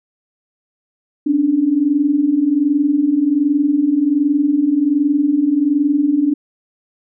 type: tone pair together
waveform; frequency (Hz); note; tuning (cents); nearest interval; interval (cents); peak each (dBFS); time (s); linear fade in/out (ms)
sine; 272.6 / 293.9; C#4 / D4; -29 / +1; minor second; 130; -18 / -13; 1.26-6.34; 10
effects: none